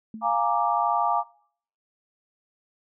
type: tone with exponential decay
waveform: sine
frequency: 220 Hz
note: A3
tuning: in tune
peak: -31 dBFS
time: 0.14-0.37 s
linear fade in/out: 2 ms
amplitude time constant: 49 ms
type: chord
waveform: sine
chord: Bb dominant seventh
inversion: second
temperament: equal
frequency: 698.5 / 830.6 / 932.3 / 1174.7 Hz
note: F5 / Ab5 / Bb5 / D6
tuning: 0 / 0 / 0 / 0 cents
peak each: -26 dBFS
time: 0.21-1.24 s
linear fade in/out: 50 ms
effects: noise-tail reverb RT60 0.6 s tail -23 dB re dry